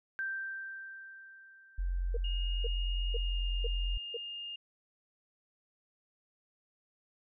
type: tone with exponential decay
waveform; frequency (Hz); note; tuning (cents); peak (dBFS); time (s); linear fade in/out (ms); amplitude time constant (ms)
sine; 1568; G6; 0; -32; 0.19-2.68; 0; 540
type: tone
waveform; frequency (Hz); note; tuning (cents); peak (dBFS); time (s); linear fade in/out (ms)
sine; 44.63; F1; +38; -30; 1.78-3.98; 10
type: tone bursts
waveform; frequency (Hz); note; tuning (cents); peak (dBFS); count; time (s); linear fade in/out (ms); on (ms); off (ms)
sine; 466.4; A#4; +1; -35; 5; 2.14-4.17; 5; 30; 470
type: tone with pitch glide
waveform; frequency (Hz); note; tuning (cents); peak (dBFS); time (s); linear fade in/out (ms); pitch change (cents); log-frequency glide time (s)
sine; 2850 to 2825; F7 to F7; +34 to +19; -39; 2.24-4.56; 5; -15; 3.13-3.42
effects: none